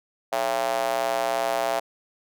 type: tone with high-pass filter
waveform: square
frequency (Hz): 61.4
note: B1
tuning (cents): -9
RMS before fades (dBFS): -25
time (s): 0.32-1.8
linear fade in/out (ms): 10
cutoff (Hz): 670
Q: 4
effects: none

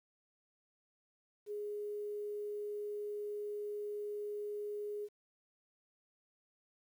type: tone with quantisation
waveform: sine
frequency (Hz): 415.3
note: G#4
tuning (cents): 0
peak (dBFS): -38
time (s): 1.46-5.09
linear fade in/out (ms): 50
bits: 11
effects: none

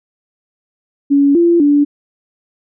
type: tone with pitch steps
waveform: sine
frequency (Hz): 281.9 / 341.9 / 289.3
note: C#4 / F4 / D4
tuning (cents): +29 / -37 / -26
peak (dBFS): -7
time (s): 1.1-1.85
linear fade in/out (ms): 20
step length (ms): 250
effects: none

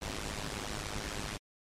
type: noise with amplitude modulation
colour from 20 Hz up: pink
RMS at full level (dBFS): -34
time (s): 0.01-1.38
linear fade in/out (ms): 20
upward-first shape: sine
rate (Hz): 104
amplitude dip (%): 90
effects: low-pass 8000 Hz 12 dB/octave + MP3 64 kbps

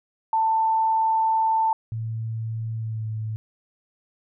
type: tone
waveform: sine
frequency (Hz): 889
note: A5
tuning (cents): +18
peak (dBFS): -18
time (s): 0.33-1.73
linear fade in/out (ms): 2
type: tone with pitch glide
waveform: sine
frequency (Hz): 112.3 to 109.42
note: A2 to A2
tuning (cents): +36 to -9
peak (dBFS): -26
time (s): 1.92-3.36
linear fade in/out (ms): 0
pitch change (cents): -45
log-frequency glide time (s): 2.74-3.08
effects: none

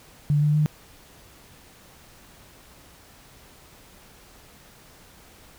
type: tone with pitch steps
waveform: sine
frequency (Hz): 146.83 / 149.22 / 151.66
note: D3 / D3 / D#3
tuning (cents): 0 / +28 / -44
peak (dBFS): -17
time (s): 0.3-0.66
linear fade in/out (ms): 0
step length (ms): 120
effects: pink hiss -51 dBFS RMS until 5.58 s

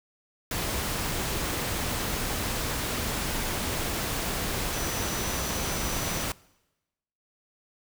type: tone in noise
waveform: sine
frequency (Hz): 5940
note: F#8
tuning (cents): +6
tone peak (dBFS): -39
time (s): 4.73-6.24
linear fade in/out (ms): 2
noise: pink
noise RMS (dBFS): -30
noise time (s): 0.51-6.32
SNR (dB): -12
effects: noise-tail reverb RT60 1.0 s tail -23 dB re dry

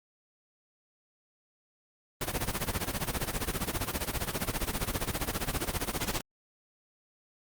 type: noise with tremolo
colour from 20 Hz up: pink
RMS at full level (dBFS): -29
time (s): 2.21-6.21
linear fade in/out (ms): 2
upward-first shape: sine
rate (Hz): 15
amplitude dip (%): 85
effects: Opus 32 kbps

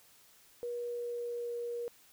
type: tone with pitch glide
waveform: sine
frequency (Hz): 480.6 to 475.6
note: B4 to A#4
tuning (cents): -47 to +35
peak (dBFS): -35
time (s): 0.63-1.88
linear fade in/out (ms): 0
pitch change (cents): -18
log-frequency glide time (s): 0.75-1.58
effects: white hiss -62 dBFS RMS until 2.12 s

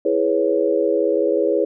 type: chord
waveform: sine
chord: C# minor seventh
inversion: first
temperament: equal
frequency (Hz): 329.6 / 415.3 / 493.9 / 554.4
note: E4 / G#4 / B4 / C#5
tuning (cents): 0 / 0 / 0 / 0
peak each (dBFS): -22 / -20 / -21 / -21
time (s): 0.05-1.65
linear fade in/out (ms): 5
effects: none

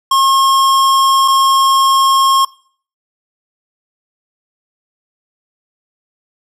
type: tone pair in turn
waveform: square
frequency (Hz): 1078 / 1078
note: C#6 / C#6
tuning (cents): -49 / -49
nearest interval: unison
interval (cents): 0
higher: neither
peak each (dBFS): -9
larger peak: neither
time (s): 0.11-1.28 / 1.28-2.45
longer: neither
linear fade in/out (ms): 5
effects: noise-tail reverb RT60 0.5 s tail -21 dB re dry + low-pass 12000 Hz 12 dB/octave

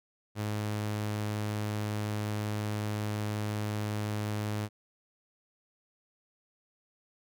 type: tone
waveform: sawtooth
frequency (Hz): 105.5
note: G#2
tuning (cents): +28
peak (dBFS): -27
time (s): 0.35-4.69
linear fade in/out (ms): 50
effects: none

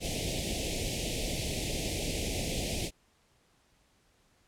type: band-stop noise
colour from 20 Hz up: pink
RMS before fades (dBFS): -33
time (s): 0-2.91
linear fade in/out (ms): 50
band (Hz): 720 to 2200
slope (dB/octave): 48
effects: pink hiss -68 dBFS RMS until 4.47 s + low-pass 10000 Hz 12 dB/octave

